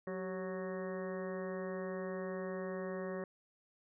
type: harmonic tone with a mistuned harmonic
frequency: 185 Hz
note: F#3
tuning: in tune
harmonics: 1 / 2 / 3 / 4 / 5 / 6 / 7 / 8 / 9 / 10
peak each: -43 / -42 / -43 / -56 / -58 / -51 / -59 / -59 / -57 / -52 dBFS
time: 0.07-3.24 s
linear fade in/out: 2 ms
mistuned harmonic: 2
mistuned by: +58 cents
effects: none